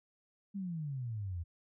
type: exponential sweep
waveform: sine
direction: down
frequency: 205 to 81.5 Hz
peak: -36 dBFS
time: 0.54-1.44 s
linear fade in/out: 20 ms
effects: none